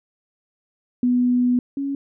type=tone pair in turn; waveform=sine; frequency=246.9 / 277.7 Hz; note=B3 / C#4; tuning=0 / +3 cents; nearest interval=major second; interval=203 cents; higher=second; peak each=-15 / -22 dBFS; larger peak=first; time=1.03-1.59 / 1.77-1.95 s; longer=first; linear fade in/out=2 ms; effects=none